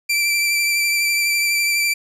sawtooth tone with vibrato, 2343 Hz, D7, 5 cents flat, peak -13 dBFS, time 0.09-1.94 s, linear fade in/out 10 ms, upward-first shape sine, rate 12 Hz, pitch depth 19 cents each way, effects resampled to 32000 Hz

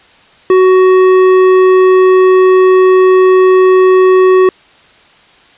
triangle tone with tanh clipping, 372.7 Hz, F#4, 13 cents sharp, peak -5 dBFS, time 0.5-4.49 s, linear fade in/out 2 ms, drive 16 dB, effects white hiss -43 dBFS RMS until 5.57 s + resampled to 8000 Hz

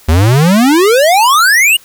square exponential sweep, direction up, 74.5 to 2943 Hz, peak -6 dBFS, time 0.08-1.77 s, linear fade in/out 10 ms, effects white hiss -42 dBFS RMS until 1.84 s

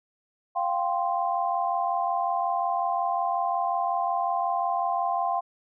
sine chord, F suspended second, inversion none, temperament equal, 698.5 / 784 / 1046.5 Hz, F5 / G5 / C6, 0 / 0 / 0 cents, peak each -27 / -28 / -29 dBFS, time 0.55-5.41 s, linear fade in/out 20 ms, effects none

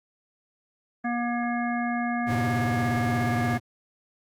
harmonic tone, 239 Hz, A#3, 43 cents sharp, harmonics 1 / 3 / 5 / 7 / 9, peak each -27 / -30 / -37 / -34 / -38 dBFS, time 1.04-3.58 s, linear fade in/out 10 ms
square tone with vibrato, 116.54 Hz, A#2, in tune, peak -27 dBFS, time 2.26-3.6 s, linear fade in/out 50 ms, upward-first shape sine, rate 17 Hz, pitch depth 220 cents each way
effects Opus 32 kbps

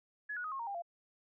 sine tone with pitch steps, 1695 / 1458.6 / 1255.2 / 1080.2 / 929.6 / 799.9 / 688.4 Hz, G#6 / F#6 / D#6 / C#6 / A#5 / G5 / F5, +35 / -25 / +15 / -45 / -5 / +35 / -25 cents, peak -37 dBFS, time 0.29-0.822 s, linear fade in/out 10 ms, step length 76 ms, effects none

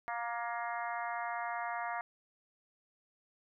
harmonic tone with a mistuned harmonic, 235 Hz, A#3, 14 cents sharp, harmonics 3 / 4 / 5 / 6 / 7 / 8 / 9, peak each -39 / -41 / -43 / -45 / -46 / -47 / -48 dBFS, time 0.08-2.01 s, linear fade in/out 0 ms, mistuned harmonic 7, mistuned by +32 cents, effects none

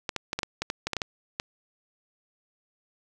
clicks, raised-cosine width 0.2 ms, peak -11 dBFS, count 12, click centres 0.092 / 0.163 / 0.331 / 0.39 / 0.432 / 0.62 / 0.701 / 0.87 / 0.933 / 0.967 / 1.018 / 1.399 s, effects none

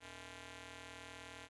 5% pulse ring-modulated tone, 183.1 Hz, F#3, 18 cents flat, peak -36 dBFS, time 0-1.49 s, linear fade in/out 50 ms, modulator 1210 Hz, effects resampled to 24000 Hz

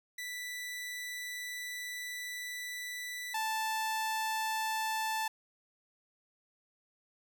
sawtooth tone pair in turn, 1975.5 / 880 Hz, B6 / A5, 0 / 0 cents, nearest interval octave + major second, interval 1400 cents, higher first, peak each -35 / -28 dBFS, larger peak second, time 0.18-3.34 / 3.34-5.28 s, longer first, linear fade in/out 5 ms, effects none

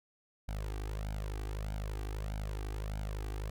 sawtooth tone with flanger, 51.91 Hz, G#1, in tune, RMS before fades -38 dBFS, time 0.48-3.5 s, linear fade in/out 5 ms, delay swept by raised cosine 1.3 to 2.6 ms, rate 1.6 Hz, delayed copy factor +1, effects none

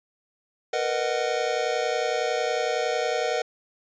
square chord, B major seventh, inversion third, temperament just, 463 / 493.9 / 617.4 / 740.8 Hz, A#4 / B4 / D#5 / F#5, -12 / 0 / -14 / +2 cents, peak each -30 dBFS, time 0.73-3.42 s, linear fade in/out 5 ms, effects resampled to 16000 Hz

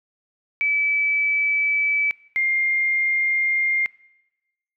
sine tone pair in turn, 2302 / 2114 Hz, D7 / C7, -35 / +17 cents, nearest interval minor second, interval 148 cents, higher first, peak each -18 dBFS, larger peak neither, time 0.61-2.11 / 2.36-3.86 s, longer neither, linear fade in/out 0 ms, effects noise-tail reverb RT60 1.0 s tail -22 dB re dry

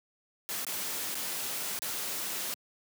white noise with dropouts, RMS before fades -35 dBFS, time 0.49-2.54 s, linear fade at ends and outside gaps 0 ms, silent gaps 0.648-0.667 / 1.145-1.153 / 1.79-1.82 s, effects high-pass 150 Hz 12 dB/octave

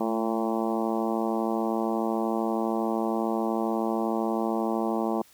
harmonic tone with a mistuned harmonic, 112.8 Hz, A2, 44 cents sharp, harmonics 2 / 3 / 4 / 5 / 6 / 7 / 8 / 9 / 10, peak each -29 / -30 / -34 / -35 / -34 / -34 / -37 / -38 / -42 dBFS, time 0-5.22 s, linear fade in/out 5 ms, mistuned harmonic 2, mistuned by -26 cents, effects white hiss -57 dBFS RMS until 5.33 s

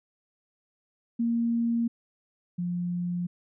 sine tone pair in turn, 233.1 / 176 Hz, A#3 / F3, 0 / +14 cents, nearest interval perfect fourth, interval 486 cents, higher first, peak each -23 / -27 dBFS, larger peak first, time 1.19-1.88 / 2.58-3.27 s, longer neither, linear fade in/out 10 ms, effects none

